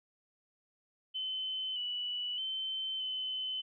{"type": "tone with pitch steps", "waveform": "sine", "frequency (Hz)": [3054, 2956, 3083, 3043], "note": ["G7", "F#7", "G7", "F#7"], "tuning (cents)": [-46, -2, -29, 48], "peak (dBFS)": -34, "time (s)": [1.14, 3.62], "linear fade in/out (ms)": 20, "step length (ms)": 620, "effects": []}